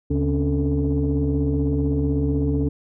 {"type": "tone cluster", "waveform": "sine", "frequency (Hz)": [73.5, 141.6, 268.1, 284, 441.1], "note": ["D2", "C#3", "C4", "C#4", "A4"], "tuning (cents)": [2, 37, 42, 42, 4], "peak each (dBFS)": [-22, -23, -30, -22, -27], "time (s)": [0.1, 2.69], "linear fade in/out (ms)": 10, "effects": ["tanh soft clip ceiling -12 dBFS"]}